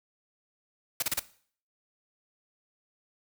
white noise bursts, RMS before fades -28 dBFS, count 4, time 1-1.196 s, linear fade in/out 5 ms, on 25 ms, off 32 ms, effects noise-tail reverb RT60 0.5 s tail -17 dB re dry

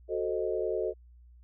sine chord, F# diminished seventh, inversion none, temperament equal, 370 / 440 / 523.3 / 622.3 Hz, F#4 / A4 / C5 / Eb5, 0 / 0 / 0 / 0 cents, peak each -33 / -32 / -36 / -35 dBFS, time 0.08-0.94 s, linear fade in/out 50 ms, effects added 60 Hz sine -52 dBFS peak until 1.43 s

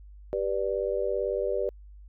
sine chord, G major, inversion none, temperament just, 392 / 490 / 588 Hz, G4 / B4 / D5, 0 / -14 / +2 cents, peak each -30 dBFS, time 0.33-1.69 s, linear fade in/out 0 ms, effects added 50 Hz sine -45 dBFS peak until 2.08 s

